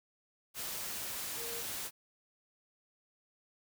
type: tone in noise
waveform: sine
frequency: 466.2 Hz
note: A#4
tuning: in tune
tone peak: -45 dBFS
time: 1.36-1.64 s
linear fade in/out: 50 ms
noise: white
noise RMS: -40 dBFS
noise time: 0.54-1.91 s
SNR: -8 dB
effects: none